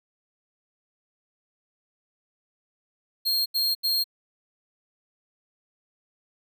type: tone bursts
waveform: 45% pulse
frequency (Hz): 4231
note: C8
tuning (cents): +19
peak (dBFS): -21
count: 3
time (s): 3.25-4.042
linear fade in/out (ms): 20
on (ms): 210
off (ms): 81
effects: none